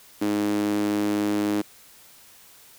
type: tone with high-pass filter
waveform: sawtooth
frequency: 103.7 Hz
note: G#2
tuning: 2 cents flat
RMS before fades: -24 dBFS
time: 0.21-1.62 s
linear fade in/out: 10 ms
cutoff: 280 Hz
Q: 5.6
effects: white hiss -51 dBFS RMS until 2.78 s